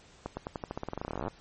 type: accelerating click train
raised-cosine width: 1 ms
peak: -20 dBFS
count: 26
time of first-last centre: 0.26-1.281 s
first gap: 110 ms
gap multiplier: 0.9
effects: pink hiss -57 dBFS RMS until 1.4 s + MP3 32 kbps